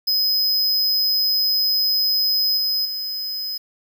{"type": "tone with level steps", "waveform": "square", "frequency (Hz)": 5050, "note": "D#8", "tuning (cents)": 25, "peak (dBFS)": [-17, -19, -25], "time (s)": [0.07, 3.58], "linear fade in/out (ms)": 10, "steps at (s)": [2.57, 2.85], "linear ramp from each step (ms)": 5, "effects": ["8-bit"]}